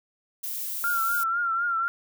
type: noise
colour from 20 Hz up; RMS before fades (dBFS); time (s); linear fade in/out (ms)
violet; -32; 0.43-1.24; 10
type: tone with vibrato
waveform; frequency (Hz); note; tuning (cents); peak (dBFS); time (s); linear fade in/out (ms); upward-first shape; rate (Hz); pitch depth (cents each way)
sine; 1378; F6; -24; -23; 0.84-1.88; 0; triangle; 4; 71
effects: none